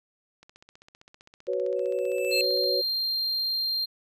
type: click train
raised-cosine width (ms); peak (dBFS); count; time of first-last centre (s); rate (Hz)
0.2; -33; 35; 0.43-2.638; 15.4
type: chord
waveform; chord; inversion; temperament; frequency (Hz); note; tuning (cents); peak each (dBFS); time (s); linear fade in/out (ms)
sine; F# suspended fourth; none; equal with one note detuned; 373.4 / 493.9 / 554.4; F#4 / B4 / C#5; +16 / 0 / 0; -30 / -29 / -29; 1.47-2.82; 20
type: tone with exponential growth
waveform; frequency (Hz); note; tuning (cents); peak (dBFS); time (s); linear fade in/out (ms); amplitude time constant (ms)
square; 2637; E7; 0; -24; 1.76-2.41; 1; 140
type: tone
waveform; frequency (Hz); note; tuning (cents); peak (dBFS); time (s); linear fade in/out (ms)
triangle; 4186; C8; 0; -24; 2.31-3.86; 20
effects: resampled to 32000 Hz